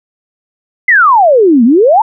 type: exponential two-way sweep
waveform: sine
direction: down then up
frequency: 2093 to 220.5 to 930 Hz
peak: -3 dBFS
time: 0.88-2.02 s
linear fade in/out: 5 ms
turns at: 1.64 s
effects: none